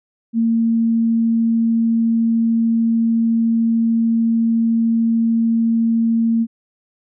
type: tone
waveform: sine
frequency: 228.4 Hz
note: A#3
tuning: 35 cents flat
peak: -13 dBFS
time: 0.33-6.47 s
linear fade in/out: 50 ms
effects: none